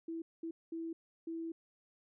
sine tone bursts at uneven times, 329.2 Hz, E4, 2 cents flat, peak -38 dBFS, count 4, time 0.08-0.22 / 0.43-0.51 / 0.72-0.93 / 1.27-1.52 s, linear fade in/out 5 ms, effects none

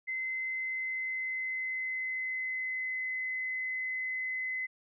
sine tone with pitch glide, 2057 to 2035 Hz, C7 to C7, -30 to -49 cents, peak -32 dBFS, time 0.07-4.67 s, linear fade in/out 20 ms, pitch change -19 cents, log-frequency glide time 0.49-3.06 s, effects none

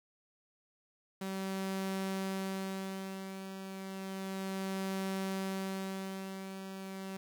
sawtooth tone with tremolo, 191.9 Hz, G3, 37 cents flat, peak -30 dBFS, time 1.21-7.17 s, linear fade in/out 5 ms, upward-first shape sine, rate 0.32 Hz, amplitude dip 60%, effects 10-bit

